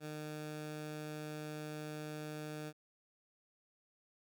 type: tone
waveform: 15% pulse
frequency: 152.3 Hz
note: D#3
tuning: 37 cents flat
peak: -36 dBFS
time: 0-2.73 s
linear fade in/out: 50 ms
effects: none